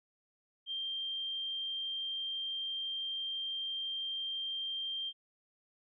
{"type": "tone", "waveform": "sine", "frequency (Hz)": 3173, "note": "G7", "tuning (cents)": 20, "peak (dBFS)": -35, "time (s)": [0.66, 5.13], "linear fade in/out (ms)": 50, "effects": []}